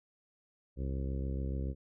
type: harmonic tone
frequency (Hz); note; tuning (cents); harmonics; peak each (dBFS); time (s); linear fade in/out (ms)
67; C2; +42; 1 / 2 / 3 / 4 / 5 / 6 / 7 / 8; -34 / -40 / -44 / -46 / -48 / -50 / -51 / -52; 0.76-1.75; 50
effects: none